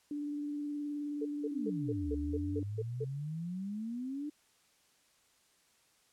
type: tone with vibrato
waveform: sine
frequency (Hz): 292.4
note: D4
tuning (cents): -7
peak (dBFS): -35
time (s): 0.11-2.63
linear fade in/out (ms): 2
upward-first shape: sine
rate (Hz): 19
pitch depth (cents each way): 15
type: tone bursts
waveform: sine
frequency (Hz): 440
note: A4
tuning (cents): 0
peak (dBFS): -33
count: 9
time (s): 1.21-3.046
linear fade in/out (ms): 10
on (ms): 44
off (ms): 180
type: exponential two-way sweep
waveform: sine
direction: down then up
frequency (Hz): 303.2 to 70 to 303.2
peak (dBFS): -36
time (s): 1.51-4.3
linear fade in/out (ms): 10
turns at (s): 2.12
effects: white hiss -69 dBFS RMS until 6.12 s + low-pass 10000 Hz 12 dB/octave